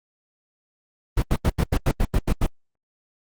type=noise bursts; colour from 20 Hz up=brown; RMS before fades=-18 dBFS; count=10; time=1.17-2.465 s; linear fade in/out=5 ms; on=53 ms; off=85 ms; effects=Opus 24 kbps